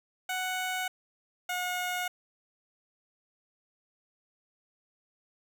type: tone pair in turn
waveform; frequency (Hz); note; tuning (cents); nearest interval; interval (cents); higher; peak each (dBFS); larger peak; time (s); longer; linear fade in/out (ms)
15% pulse; 741 / 722.8; F#5 / F#5; +2 / -41; unison; 43; first; -24; neither; 0.29-0.88 / 1.49-2.08; neither; 5
effects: none